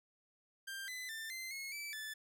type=tone with pitch steps; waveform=sawtooth; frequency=1585 / 2014 / 1786 / 2071 / 2173 / 2314 / 1745 Hz; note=G6 / B6 / A6 / C7 / C#7 / D7 / A6; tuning=+19 / +33 / +25 / -18 / -35 / -26 / -15 cents; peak=-39 dBFS; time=0.67-2.14 s; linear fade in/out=10 ms; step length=210 ms; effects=none